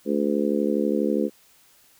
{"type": "harmonic tone", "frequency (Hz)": 72.3, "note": "D2", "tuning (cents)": -27, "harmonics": [3, 4, 5, 6, 7], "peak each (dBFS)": [-25, -26, -27, -28, -28], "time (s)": [0.05, 1.3], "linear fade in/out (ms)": 50, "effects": ["white hiss -57 dBFS RMS until 1.99 s"]}